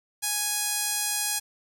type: tone with band-pass filter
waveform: sawtooth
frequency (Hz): 830.6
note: G#5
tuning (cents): 0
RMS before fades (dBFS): -28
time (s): 0.22-1.4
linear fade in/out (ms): 20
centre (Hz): 9400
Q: 1.2
effects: 9-bit